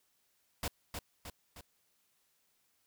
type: noise with echo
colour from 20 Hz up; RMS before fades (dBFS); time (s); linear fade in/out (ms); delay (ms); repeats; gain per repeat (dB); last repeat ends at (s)
pink; -36; 0.63-0.68; 2; 310; 3; -5; 1.61
effects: white hiss -75 dBFS RMS until 2.86 s